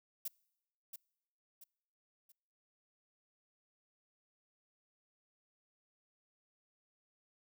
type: noise with echo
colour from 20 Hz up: violet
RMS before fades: -39 dBFS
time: 0.25-0.28 s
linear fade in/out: 5 ms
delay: 680 ms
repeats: 3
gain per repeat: -8 dB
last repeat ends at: 2.32 s
effects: noise-tail reverb RT60 0.9 s tail -26 dB re dry